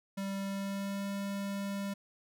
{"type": "tone with pitch glide", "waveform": "square", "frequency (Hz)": [196, 198.74], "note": ["G3", "G3"], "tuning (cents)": [0, 24], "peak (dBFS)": -35, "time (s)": [0.17, 1.94], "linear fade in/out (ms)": 10, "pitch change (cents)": 24, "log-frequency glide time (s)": [0.38, 1.09], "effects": []}